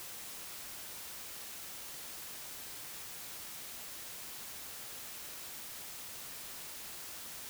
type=silence; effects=white hiss -46 dBFS RMS until 7.49 s